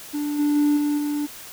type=tone with level steps; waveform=triangle; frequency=293.7 Hz; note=D4; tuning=in tune; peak=-21 / -15 / -13 / -17 / -20 dBFS; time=0.13-1.27 s; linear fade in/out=20 ms; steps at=0.38 / 0.55 / 0.76 / 0.97 s; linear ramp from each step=20 ms; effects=tanh soft clip ceiling -10 dBFS + white hiss -40 dBFS RMS until 1.52 s